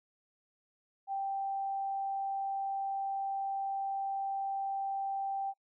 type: tone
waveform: sine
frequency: 784 Hz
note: G5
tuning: in tune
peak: -32 dBFS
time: 1.07-5.54 s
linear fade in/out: 50 ms
effects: noise-tail reverb RT60 0.1 s tail -23 dB re dry